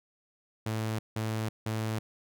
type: tone bursts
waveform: sawtooth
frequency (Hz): 110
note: A2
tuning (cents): 0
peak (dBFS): -26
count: 3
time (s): 0.66-1.99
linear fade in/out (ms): 5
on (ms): 330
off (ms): 170
effects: none